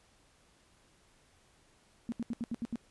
sine tone bursts, 233.4 Hz, A#3, 2 cents sharp, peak -32 dBFS, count 7, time 2.09-2.757 s, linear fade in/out 0 ms, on 31 ms, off 75 ms, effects pink hiss -66 dBFS RMS until 2.9 s + resampled to 24000 Hz

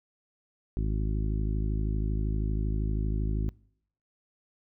harmonic tone, 52.7 Hz, G#1, 26 cents sharp, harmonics 1 / 2 / 3 / 4 / 5 / 6 / 7, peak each -27 / -33 / -37 / -39 / -41 / -43 / -44 dBFS, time 0.77-3.49 s, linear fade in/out 0 ms, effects noise-tail reverb RT60 0.7 s tail -25 dB re dry

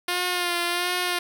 5% pulse tone with vibrato, 353 Hz, F4, 19 cents sharp, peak -12 dBFS, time 0.08-1.19 s, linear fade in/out 5 ms, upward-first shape sine, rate 1.4 Hz, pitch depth 33 cents each way, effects none

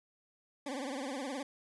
20% pulse tone with vibrato, 270 Hz, C#4, 45 cents flat, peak -32 dBFS, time 0.66-1.43 s, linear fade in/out 5 ms, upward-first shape triangle, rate 19 Hz, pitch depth 170 cents each way, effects resampled to 24000 Hz

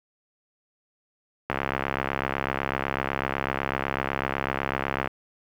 click train, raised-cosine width 0.5 ms, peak -10 dBFS, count 244, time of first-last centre 1.5-5.074 s, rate 68 Hz, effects high-pass 60 Hz 12 dB/octave + 8-bit

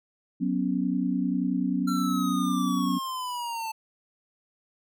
sine chord, F# suspended fourth, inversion none, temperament equal, 185 / 246.9 / 277.2 Hz, F#3 / B3 / C#4, 0 / 0 / 0 cents, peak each -28 dBFS, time 0.4-2.99 s, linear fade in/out 20 ms
square linear sweep, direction down, 1363 to 880 Hz, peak -31 dBFS, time 1.87-3.72 s, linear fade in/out 10 ms
effects none

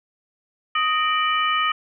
sine tone cluster, 1250 / 1847 / 2347 / 2977 Hz, D#6 / A#6 / D7 / F#7, +8 / -16 / -2 / +10 cents, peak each -20 / -27 / -27 / -26 dBFS, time 0.75-1.72 s, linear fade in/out 5 ms, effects none

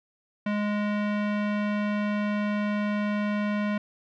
square tone with low-pass filter, 207.7 Hz, G#3, in tune, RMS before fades -27 dBFS, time 0.46-3.78 s, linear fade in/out 5 ms, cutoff 2300 Hz, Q 1.5, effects none

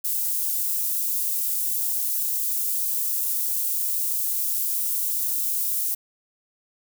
white high-pass noise, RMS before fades -25 dBFS, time 0.04-5.95 s, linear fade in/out 10 ms, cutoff 11000 Hz, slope 12 dB/octave, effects none

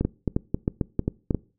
two click trains, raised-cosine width 3 ms, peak -9 / -10 dBFS, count 5 / 6, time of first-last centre 0.05-1.308 / 0.01-1.347 s, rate 3.18 / 3.74 Hz, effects noise-tail reverb RT60 0.4 s tail -23 dB re dry

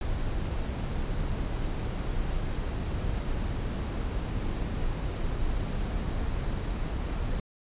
brown noise, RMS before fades -30 dBFS, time 0.01-7.4 s, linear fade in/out 2 ms, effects resampled to 8000 Hz

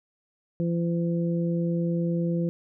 harmonic tone, 170 Hz, F3, 46 cents flat, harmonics 1 / 2 / 3, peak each -24 / -31 / -33 dBFS, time 0.6-2.49 s, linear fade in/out 0 ms, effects none

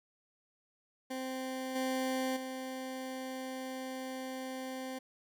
20% pulse tone with level steps, 260.5 Hz, C4, 7 cents flat, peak -32 / -27 / -34 dBFS, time 1.1-4.99 s, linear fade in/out 10 ms, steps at 1.75 / 2.36 s, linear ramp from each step 10 ms, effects none

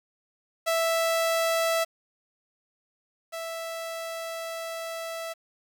sawtooth tone pair in turn, 659.3 / 659.3 Hz, E5 / E5, 0 / 0 cents, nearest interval unison, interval 0 cents, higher neither, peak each -19 / -29 dBFS, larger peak first, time 0.66-1.85 / 3.32-5.34 s, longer second, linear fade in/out 20 ms, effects 9-bit

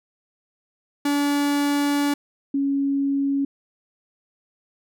45% pulse / sine tone pair in turn, 287.3 / 277.7 Hz, D4 / C#4, -38 / +3 cents, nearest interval minor second, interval 59 cents, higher first, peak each -19 dBFS, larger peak neither, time 1.05-2.14 / 2.54-3.45 s, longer first, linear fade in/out 5 ms, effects none

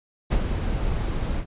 brown noise with ADSR envelope, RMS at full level -18 dBFS, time 0.3-1.46 s, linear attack 25 ms, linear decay 58 ms, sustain -7 dB, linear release 84 ms, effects resampled to 8000 Hz

